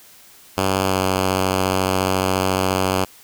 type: tone with pitch glide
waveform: 5% pulse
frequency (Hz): 95.7 to 94.27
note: G2 to F#2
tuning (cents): -41 to +33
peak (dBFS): -6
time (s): 0.57-3.05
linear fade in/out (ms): 10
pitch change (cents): -26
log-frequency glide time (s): 0.85-0.98
effects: white hiss -47 dBFS RMS until 3.23 s